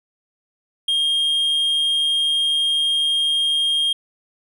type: tone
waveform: triangle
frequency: 3226 Hz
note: G7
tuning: 49 cents sharp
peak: -15 dBFS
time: 0.88-3.93 s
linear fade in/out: 5 ms
effects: none